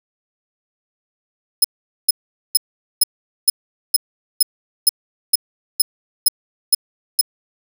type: tone bursts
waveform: 5% pulse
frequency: 5140 Hz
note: E8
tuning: 45 cents flat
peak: -3 dBFS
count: 13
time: 1.62-7.212 s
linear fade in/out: 5 ms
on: 24 ms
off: 440 ms
effects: 7-bit